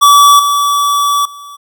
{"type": "tone with level steps", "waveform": "square", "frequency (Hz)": 1149, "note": "D6", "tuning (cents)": -38, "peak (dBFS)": [-3, -10, -29], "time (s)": [0.01, 1.57], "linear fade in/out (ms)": 20, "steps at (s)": [0.39, 1.25], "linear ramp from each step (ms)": 5, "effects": []}